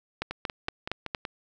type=two click trains; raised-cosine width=0.3 ms; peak=-17 / -13 dBFS; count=6 / 5; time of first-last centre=0.31-1.252 / 0.22-1.148 s; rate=5.31 / 4.31 Hz; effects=none